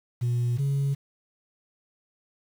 sine tone pair in turn, 120.8 / 139.08 Hz, B2 / C#3, -38 / +6 cents, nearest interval major second, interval 244 cents, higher second, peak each -20 dBFS, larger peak neither, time 0.21-0.58 / 0.58-0.95 s, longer neither, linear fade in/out 20 ms, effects tanh soft clip ceiling -21 dBFS + 8-bit

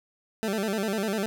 20% pulse tone with vibrato, 207.5 Hz, G#3, 1 cent flat, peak -21 dBFS, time 0.43-1.26 s, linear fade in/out 0 ms, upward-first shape square, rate 10 Hz, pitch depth 110 cents each way, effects none

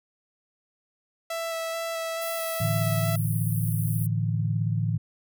sawtooth tone with vibrato, 659.3 Hz, E5, in tune, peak -25 dBFS, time 1.3-3.16 s, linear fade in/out 5 ms, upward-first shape square, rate 2.3 Hz, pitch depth 9 cents each way
pink high-pass noise, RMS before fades -37 dBFS, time 2.21-4.07 s, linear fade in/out 10 ms, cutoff 9300 Hz, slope 96 dB/octave
sine chord, A suspended fourth, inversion none, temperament just, 110 / 146.67 / 165 Hz, A2 / D3 / E3, 0 / -2 / +2 cents, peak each -25 / -30 / -29 dBFS, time 2.6-4.98 s, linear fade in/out 10 ms
effects none

